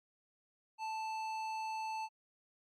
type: tone with tanh clipping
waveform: triangle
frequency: 880 Hz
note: A5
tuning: in tune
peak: -39 dBFS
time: 0.78-2.09 s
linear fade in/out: 50 ms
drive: 18 dB
effects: MP3 64 kbps